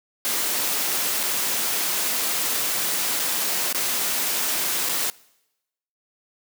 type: noise with dropouts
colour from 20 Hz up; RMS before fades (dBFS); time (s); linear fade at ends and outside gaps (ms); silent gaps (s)
white; -24; 0.25-5.1; 0; 1.231-1.235 / 3.193-3.197 / 3.727-3.747 / 4.889-4.893
effects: noise-tail reverb RT60 0.9 s tail -23 dB re dry + high-pass 200 Hz 12 dB/octave